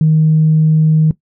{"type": "tone", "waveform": "sine", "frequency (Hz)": 156.6, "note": "D#3", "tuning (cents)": 11, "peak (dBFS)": -6, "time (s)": [0.01, 1.11], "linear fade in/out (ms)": 2, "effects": ["noise-tail reverb RT60 0.1 s tail -17 dB re dry", "tanh soft clip ceiling -2 dBFS"]}